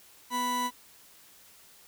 40% pulse tone pair together, 246.9 / 987.6 Hz, B3 / B5, 0 / 0 cents, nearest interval 2 octaves, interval 2400 cents, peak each -35 / -28 dBFS, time 0.3-0.71 s, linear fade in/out 50 ms, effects white hiss -56 dBFS RMS until 1.87 s

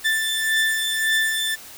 30% pulse beating tone pair, 1768 / 1769.8 Hz, A6 / A6, +8 / +10 cents, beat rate 1.8 Hz, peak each -18 / -23 dBFS, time 0.04-1.56 s, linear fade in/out 20 ms, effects white hiss -41 dBFS RMS until 1.77 s

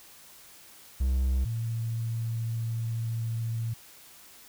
triangle / sine tone pair in turn, 64.7 / 114.27 Hz, C2 / A#2, -19 / -34 cents, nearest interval minor seventh, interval 985 cents, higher second, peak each -21 / -28 dBFS, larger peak first, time 1-1.45 / 1.45-3.74 s, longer second, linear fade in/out 10 ms, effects white hiss -52 dBFS RMS until 4.48 s

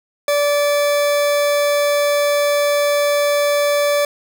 40% pulse tone, 580 Hz, D5, 22 cents flat, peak -13 dBFS, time 0.28-4.05 s, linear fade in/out 2 ms, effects none

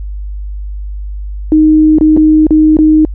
sine tone with dropouts, 310 Hz, D#4, 6 cents flat, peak -3 dBFS, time 1.52-3.05 s, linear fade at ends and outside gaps 1 ms, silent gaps 1.985-2.01 / 2.166-2.173 / 2.468-2.507 / 2.769-2.788 s, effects added 50 Hz sine -18 dBFS peak until 3.14 s

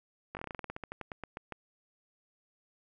slowing click train, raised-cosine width 0.5 ms, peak -24 dBFS, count 19, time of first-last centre 0.35-1.523 s, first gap 19 ms, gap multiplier 1.13, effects none

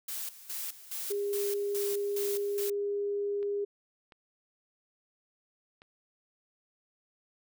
blue noise with tremolo, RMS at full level -37 dBFS, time 0.08-2.7 s, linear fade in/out 5 ms, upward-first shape square, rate 2.4 Hz, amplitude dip 80%
sine tone, 405.9 Hz, G#4, 40 cents flat, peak -29 dBFS, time 1.1-3.65 s, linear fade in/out 10 ms
clicks, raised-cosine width 0.3 ms, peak -37 dBFS, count 3, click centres 3.429 / 4.122 / 5.819 s
effects none

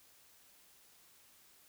silence, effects white hiss -64 dBFS RMS until 1.68 s

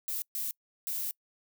violet noise bursts at uneven times, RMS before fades -34 dBFS, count 3, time 0.08-0.22 / 0.35-0.51 / 0.87-1.11 s, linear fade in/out 0 ms, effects noise-tail reverb RT60 0.1 s tail -26 dB re dry

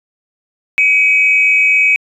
sine tone pair together, 2272 / 2530 Hz, C#7 / D#7, +42 / +28 cents, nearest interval major second, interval 186 cents, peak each -10 dBFS, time 0.78-1.96 s, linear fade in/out 0 ms, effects tanh soft clip ceiling 0 dBFS

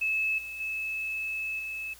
sine tone with level steps, 2600 Hz, E7, 24 cents flat, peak -25 / -36 / -30 / -33 dBFS, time 0.01-1.94 s, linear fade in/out 10 ms, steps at 0.38 / 0.6 / 1.59 s, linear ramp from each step 5 ms, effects added 60 Hz sine -58 dBFS peak until 1.99 s + white hiss -53 dBFS RMS until 1.99 s

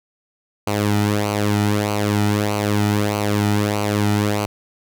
sawtooth tone with flanger, 103.83 Hz, G#2, in tune, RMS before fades -19 dBFS, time 0.67-4.46 s, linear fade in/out 5 ms, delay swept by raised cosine 0.56 to 1.86 ms, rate 1.6 Hz, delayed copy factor -0.65, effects none

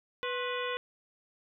harmonic tone with a mistuned harmonic, 493.5 Hz, B4, 1 cent flat, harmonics 1 / 2 / 3 / 4 / 5 / 6 / 7, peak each -35 / -38 / -40 / -41 / -42 / -43 / -43 dBFS, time 0.23-0.77 s, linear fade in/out 0 ms, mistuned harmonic 2, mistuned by +130 cents, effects none

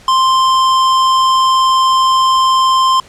sine tone with hard clipping, 1046.5 Hz, C6, in tune, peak -10 dBFS, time 0.08-3 s, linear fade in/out 2 ms, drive 15 dB, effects pink hiss -41 dBFS RMS until 3.08 s + low-pass 8000 Hz 12 dB/octave

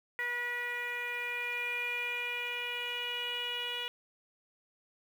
10% pulse tone with low-pass filter sweep, 484.4 Hz, B4, 34 cents flat, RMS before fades -36 dBFS, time 0.19-3.88 s, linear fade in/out 0 ms, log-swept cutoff 2000 to 3100 Hz, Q 7.3, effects 9-bit

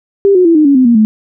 sine tone with pitch steps, 397 / 364.1 / 333.8 / 306.1 / 280.7 / 257.4 / 236.1 / 216.5 Hz, G4 / F#4 / E4 / D#4 / C#4 / C4 / A#3 / A3, +22 / -28 / +22 / -28 / +22 / -28 / +22 / -28 cents, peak -4 dBFS, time 0.25-1.05 s, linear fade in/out 0 ms, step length 100 ms, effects none

